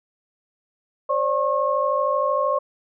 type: tone cluster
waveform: sine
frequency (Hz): 532 / 585 / 1084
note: C5 / D5 / C#6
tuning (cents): +29 / -7 / -39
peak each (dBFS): -24 / -23 / -22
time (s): 1.09-2.59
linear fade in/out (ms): 10
effects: none